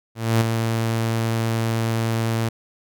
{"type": "tone with ADSR envelope", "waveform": "sawtooth", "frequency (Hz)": 113.7, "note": "A#2", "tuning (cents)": -43, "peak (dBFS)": -10, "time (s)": [0.15, 2.49], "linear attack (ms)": 260, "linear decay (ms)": 11, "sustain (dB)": -6, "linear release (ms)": 7, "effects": []}